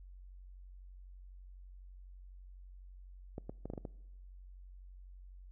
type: clicks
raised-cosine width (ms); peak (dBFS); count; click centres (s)
2; -28; 7; 3.381 / 3.495 / 3.656 / 3.701 / 3.736 / 3.778 / 3.852
effects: noise-tail reverb RT60 1.0 s tail -23 dB re dry + added 46 Hz sine -50 dBFS peak until 5.51 s